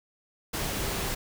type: tone in noise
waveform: sine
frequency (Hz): 388.5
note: G4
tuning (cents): -16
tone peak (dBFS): -40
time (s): 0.79-1.08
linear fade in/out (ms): 10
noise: pink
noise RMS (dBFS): -31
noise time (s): 0.53-1.15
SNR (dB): -12
effects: none